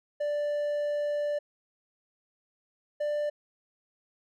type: tone pair in turn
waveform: triangle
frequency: 587.3 / 591.4 Hz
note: D5 / D5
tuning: 0 / +12 cents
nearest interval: unison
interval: 12 cents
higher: second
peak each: -25 dBFS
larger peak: neither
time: 0.2-1.39 / 3-3.3 s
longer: first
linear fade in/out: 10 ms
effects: none